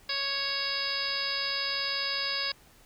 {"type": "harmonic tone with a mistuned harmonic", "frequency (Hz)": 554.4, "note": "C#5", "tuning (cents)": 0, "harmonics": [1, 2, 3, 4, 5, 6, 7, 8, 9], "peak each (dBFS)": [-43, -40, -37, -38, -39, -41, -37, -36, -33], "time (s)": [0.09, 2.52], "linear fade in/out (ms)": 5, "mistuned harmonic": 8, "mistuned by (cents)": 28, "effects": ["pink hiss -58 dBFS RMS until 2.85 s"]}